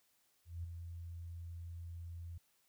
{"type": "tone with ADSR envelope", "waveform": "sine", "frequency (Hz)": 84.9, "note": "F2", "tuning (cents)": -48, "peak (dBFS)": -38, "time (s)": [0.45, 2.38], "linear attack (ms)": 190, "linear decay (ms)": 7, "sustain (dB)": -6, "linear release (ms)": 6, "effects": ["white hiss -75 dBFS RMS until 2.68 s"]}